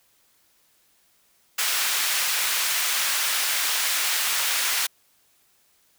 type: high-pass noise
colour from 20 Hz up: pink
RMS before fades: -24 dBFS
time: 1.58-4.87 s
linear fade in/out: 10 ms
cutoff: 1600 Hz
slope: 12 dB/octave
effects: white hiss -63 dBFS RMS until 5.98 s